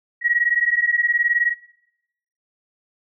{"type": "beating tone pair", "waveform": "sine", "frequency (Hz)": [1900, 1919], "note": ["A#6", "A#6"], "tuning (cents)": [33, 50], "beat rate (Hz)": 19, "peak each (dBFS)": -19, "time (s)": [0.21, 1.55], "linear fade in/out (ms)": 50, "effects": ["noise-tail reverb RT60 0.9 s tail -24 dB re dry"]}